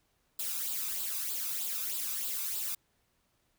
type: noise with flanger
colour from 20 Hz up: blue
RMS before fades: -35 dBFS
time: 0.39-2.75 s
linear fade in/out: 5 ms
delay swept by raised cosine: 0.24 to 0.84 ms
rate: 3.2 Hz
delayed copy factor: +0.6
effects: pink hiss -74 dBFS RMS until 3.58 s